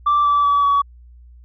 sine tone with pitch steps, 1170 / 1157.2 / 1144.6 / 1132.1 Hz, D6 / D6 / D6 / C#6, -7 / -26 / -45 / +36 cents, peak -11 dBFS, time 0.06-0.82 s, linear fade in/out 10 ms, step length 190 ms, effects tanh soft clip ceiling -10 dBFS + added 60 Hz sine -41 dBFS peak until 1.44 s

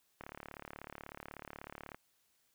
click train, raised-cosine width 0.5 ms, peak -30 dBFS, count 64, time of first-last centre 0.21-1.946 s, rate 36.3 Hz, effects white hiss -75 dBFS RMS until 2.54 s

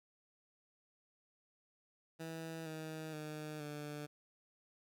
15% pulse tone with pitch steps, 162.7 / 157.7 / 152.86 / 148.17 Hz, E3 / D#3 / D#3 / D3, -22 / +24 / -30 / +16 cents, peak -37 dBFS, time 2.19-4.07 s, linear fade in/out 20 ms, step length 470 ms, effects none

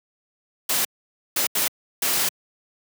white noise bursts at uneven times, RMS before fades -22 dBFS, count 4, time 0.69-0.85 / 1.36-1.47 / 1.55-1.68 / 2.02-2.29 s, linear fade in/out 5 ms, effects high-pass 150 Hz 12 dB/octave

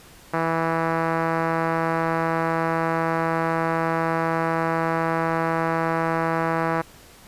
5% pulse tone with low-pass filter, 164 Hz, E3, 9 cents flat, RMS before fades -23 dBFS, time 0.33-6.82 s, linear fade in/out 10 ms, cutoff 1400 Hz, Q 0.8, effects pink hiss -48 dBFS RMS until 7.27 s + resampled to 32000 Hz

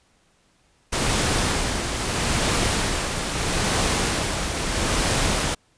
pink noise with tremolo, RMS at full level -21 dBFS, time 0.92-5.55 s, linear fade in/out 10 ms, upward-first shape sine, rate 0.77 Hz, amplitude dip 45%, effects pink hiss -62 dBFS RMS until 5.77 s + resampled to 22050 Hz

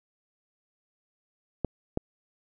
clicks, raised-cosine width 2 ms, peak -13 dBFS, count 2, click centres 1.647 / 1.974 s, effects none

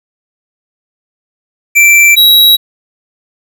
square tone pair in turn, 2342 / 3867 Hz, D7 / B7, -5 / -37 cents, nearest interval major sixth, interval 868 cents, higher second, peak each -3 dBFS, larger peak neither, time 1.75-2.16 / 2.16-2.57 s, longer neither, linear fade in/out 20 ms, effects none

